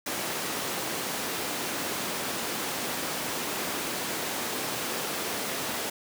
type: high-pass noise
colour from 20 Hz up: pink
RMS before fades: -32 dBFS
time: 0.06-5.9 s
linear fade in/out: 5 ms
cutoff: 240 Hz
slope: 12 dB/octave
effects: none